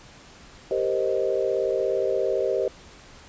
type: chord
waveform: sine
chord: C minor seventh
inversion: second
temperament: equal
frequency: 392 / 466.2 / 523.3 / 622.3 Hz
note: G4 / Bb4 / C5 / Eb5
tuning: 0 / 0 / 0 / 0 cents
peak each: -26 / -28 / -26 / -28 dBFS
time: 0.71-2.68 s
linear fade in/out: 2 ms
effects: pink hiss -48 dBFS RMS until 3.28 s + resampled to 16000 Hz